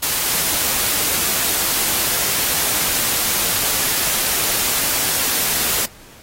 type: noise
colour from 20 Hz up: white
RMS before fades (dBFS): -19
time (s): 0.02-5.86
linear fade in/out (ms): 10
effects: pink hiss -44 dBFS RMS until 6.22 s + AAC 48 kbps